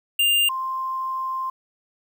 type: tone pair in turn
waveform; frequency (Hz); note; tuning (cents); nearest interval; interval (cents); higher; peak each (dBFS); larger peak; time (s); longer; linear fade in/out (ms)
square / sine; 2800 / 1048.8; F7 / C6; +4 / +4; octave + perfect fourth; 1700; first; -17 / -24; first; 0.19-0.49 / 0.49-1.5; second; 5
effects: 9-bit